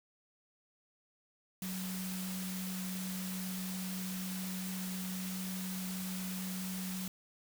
sine tone in noise, 186.2 Hz, F#3, 11 cents sharp, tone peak -38 dBFS, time 1.62-7.08 s, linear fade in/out 2 ms, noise white, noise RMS -44 dBFS, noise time 1.62-7.08 s, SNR +3 dB, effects none

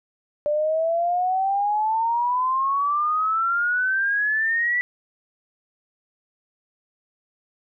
sine exponential sweep, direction up, 587.3 to 1975.5 Hz, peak -19 dBFS, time 0.46-4.81 s, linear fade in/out 0 ms, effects none

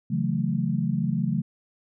sine chord, F# minor seventh, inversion second, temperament equal, 138.59 / 164.81 / 185 / 220 Hz, C#3 / E3 / F#3 / A3, 0 / 0 / 0 / 0 cents, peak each -28 dBFS, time 0.1-1.42 s, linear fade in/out 10 ms, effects none

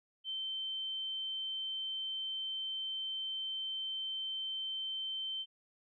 sine tone, 3100 Hz, G7, 20 cents flat, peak -36 dBFS, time 0.24-5.46 s, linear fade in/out 50 ms, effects none

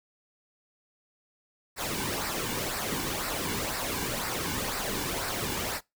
pink noise with flanger, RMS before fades -32 dBFS, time 1.76-5.81 s, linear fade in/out 50 ms, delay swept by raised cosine 0.3 to 1.6 ms, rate 2 Hz, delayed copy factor -0.6, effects noise-tail reverb RT60 0.2 s tail -23 dB re dry

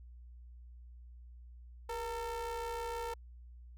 square ring-modulated tone, 220.6 Hz, A3, 5 cents sharp, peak -35 dBFS, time 1.89-3.14 s, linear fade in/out 5 ms, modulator 695 Hz, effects added 60 Hz sine -50 dBFS peak until 3.77 s

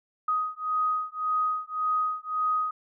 sine beating tone pair, 1251 / 1252.8 Hz, D#6 / D#6, +9 / +11 cents, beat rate 1.8 Hz, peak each -28 dBFS, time 0.28-2.71 s, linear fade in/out 5 ms, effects none

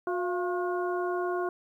harmonic tone with a mistuned harmonic, 360 Hz, F#4, 47 cents flat, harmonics 1 / 2 / 3 / 4, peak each -29 / -34 / -36 / -39 dBFS, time 0.07-1.49 s, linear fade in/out 2 ms, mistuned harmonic 2, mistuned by -69 cents, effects 11-bit

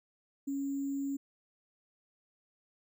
sine tone with sample-and-hold, 277.2 Hz, C#4, in tune, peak -32 dBFS, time 0.47-1.17 s, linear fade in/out 10 ms, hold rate 7350 Hz, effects none

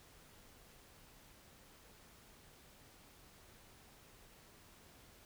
silence, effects pink hiss -62 dBFS RMS until 5.25 s

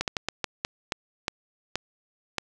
slowing click train, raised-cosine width 0.2 ms, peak -9 dBFS, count 10, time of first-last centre 0.01-2.383 s, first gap 68 ms, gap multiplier 1.32, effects none

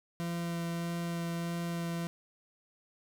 40% pulse tone with vibrato, 169.9 Hz, F3, 47 cents flat, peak -32 dBFS, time 0.2-2.07 s, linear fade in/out 0 ms, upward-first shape sine, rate 1.6 Hz, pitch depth 9 cents each way, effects 10-bit

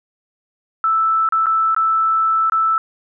sine tone with dropouts, 1318.5 Hz, E6, in tune, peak -13 dBFS, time 0.84-2.78 s, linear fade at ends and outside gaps 1 ms, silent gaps 1.289-1.323 / 1.459-1.467 / 1.747-1.764 / 2.498-2.521 s, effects none

